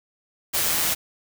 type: noise with amplitude modulation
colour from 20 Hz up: white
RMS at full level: -21 dBFS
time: 0.53-0.95 s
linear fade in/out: 20 ms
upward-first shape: sine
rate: 166 Hz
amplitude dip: 40%
effects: none